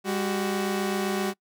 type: tone pair together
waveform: sawtooth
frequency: 200.8 / 373.9 Hz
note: G3 / F#4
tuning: +42 / +18 cents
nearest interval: major seventh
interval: 1076 cents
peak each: -24 / -24 dBFS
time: 0.04-1.34 s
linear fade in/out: 50 ms
effects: noise-tail reverb RT60 0.1 s tail -24 dB re dry